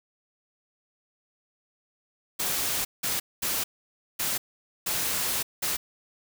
white noise bursts at uneven times, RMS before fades -28 dBFS, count 6, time 2.39-2.85 / 3.03-3.2 / 3.42-3.64 / 4.19-4.38 / 4.86-5.43 / 5.62-5.77 s, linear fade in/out 10 ms, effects none

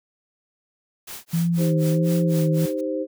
white noise with tremolo, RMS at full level -35 dBFS, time 1.07-2.81 s, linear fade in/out 5 ms, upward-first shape sine, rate 4 Hz, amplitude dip 100%
sine tone with vibrato, 164.81 Hz, E3, in tune, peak -18 dBFS, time 1.33-2.66 s, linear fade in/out 10 ms, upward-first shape sine, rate 1.5 Hz, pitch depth 60 cents each way
sine chord, C minor, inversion first, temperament equal, 311.1 / 392 / 523.3 Hz, Eb4 / G4 / C5, 0 / 0 / 0 cents, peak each -27 / -30 / -26 dBFS, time 1.57-3.07 s, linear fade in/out 50 ms
effects none

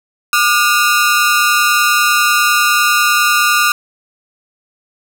sawtooth ring-modulated tone, 1318.5 Hz, E6, in tune, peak -3 dBFS, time 0.33-3.72 s, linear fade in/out 2 ms, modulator 115 Hz, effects none

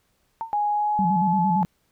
sine tone with exponential decay, 904 Hz, A5, 47 cents sharp, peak -23 dBFS, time 0.41-0.59 s, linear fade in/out 0 ms, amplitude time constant 38 ms
sine tone with pitch glide, 830.6 to 859.9 Hz, G#5 to A5, 0 to -40 cents, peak -20 dBFS, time 0.53-1.63 s, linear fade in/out 0 ms, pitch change +60 cents, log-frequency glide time 0.7-1.34 s
sine tone with vibrato, 182.9 Hz, F#3, 20 cents flat, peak -21 dBFS, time 0.99-1.65 s, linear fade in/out 0 ms, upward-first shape square, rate 8.8 Hz, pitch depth 100 cents each way
effects pink hiss -68 dBFS RMS until 1.91 s

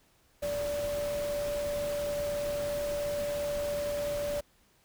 sine tone in noise, 581 Hz, D5, 19 cents flat, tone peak -30 dBFS, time 0.42-4.41 s, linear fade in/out 10 ms, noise pink, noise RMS -41 dBFS, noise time 0.42-4.41 s, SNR +8 dB, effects pink hiss -66 dBFS RMS until 4.84 s

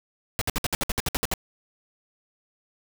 pink noise bursts, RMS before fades -25 dBFS, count 12, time 0.39-1.338 s, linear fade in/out 0 ms, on 24 ms, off 60 ms, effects none

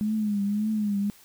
sine tone with vibrato, 208.7 Hz, G#3, 9 cents sharp, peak -23 dBFS, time 0.01-1.1 s, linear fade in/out 0 ms, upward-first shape triangle, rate 1.8 Hz, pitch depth 87 cents each way, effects white hiss -54 dBFS RMS until 1.24 s

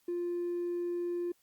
sine tone with hard clipping, 349.2 Hz, F4, in tune, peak -32 dBFS, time 0.08-1.32 s, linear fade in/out 5 ms, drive 1 dB, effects white hiss -71 dBFS RMS until 1.42 s + Opus 48 kbps

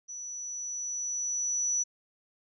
sine tone with level ramp, 5920 Hz, F#8, in tune, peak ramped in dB -38 to -25 dBFS, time 0.08-1.84 s, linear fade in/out 20 ms, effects none

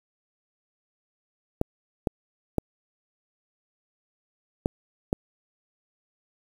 clicks, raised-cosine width 2 ms, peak -9 dBFS, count 5, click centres 1.614 / 2.072 / 2.583 / 4.659 / 5.129 s, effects 7-bit

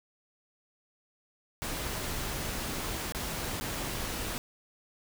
pink noise with dropouts, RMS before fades -35 dBFS, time 1.62-4.38 s, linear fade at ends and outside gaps 0 ms, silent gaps 3.122-3.148 / 3.6-3.61 s, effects none

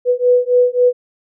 sine beating tone pair, 492.2 / 495.9 Hz, B4 / B4, -6 / +7 cents, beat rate 3.7 Hz, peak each -13 dBFS, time 0.05-0.93 s, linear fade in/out 50 ms, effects none

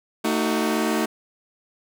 sawtooth chord, D# diminished, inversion second, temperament just, 224 / 311.1 / 373.4 Hz, A3 / D#4 / F#4, +31 / 0 / +16 cents, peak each -20 / -21 / -23 dBFS, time 0.24-1.06 s, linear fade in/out 10 ms, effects none

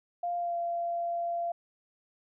sine tone with pitch glide, 698.5 to 686.9 Hz, F5 to F5, 0 to -29 cents, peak -29 dBFS, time 0.23-1.52 s, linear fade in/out 5 ms, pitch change -29 cents, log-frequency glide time 0.37-0.56 s, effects none

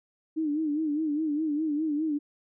sine tone with vibrato, 304.6 Hz, D#4, 37 cents flat, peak -25 dBFS, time 0.36-2.19 s, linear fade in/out 20 ms, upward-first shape sine, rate 4.9 Hz, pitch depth 91 cents each way, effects none

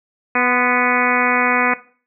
harmonic tone with a mistuned harmonic, 246.9 Hz, B3, in tune, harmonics 1 / 2 / 3 / 4 / 5 / 6 / 7 / 8 / 9 / 10, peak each -23 / -23 / -23 / -23 / -23 / -23 / -23 / -23 / -23 / -23 dBFS, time 0.35-1.74 s, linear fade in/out 5 ms, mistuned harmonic 4, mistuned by +41 cents, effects noise-tail reverb RT60 0.4 s tail -17 dB re dry

